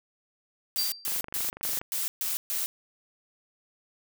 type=noise bursts; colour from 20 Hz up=blue; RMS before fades=-30 dBFS; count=7; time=0.76-2.66 s; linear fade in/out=0 ms; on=160 ms; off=130 ms
type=tone with exponential decay; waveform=sine; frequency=4699 Hz; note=D8; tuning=in tune; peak=-24 dBFS; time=0.78-1.17 s; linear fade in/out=5 ms; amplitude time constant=83 ms
type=click train; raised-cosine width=0.5 ms; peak=-25 dBFS; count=19; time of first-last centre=1.08-1.815 s; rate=24.5 Hz
effects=none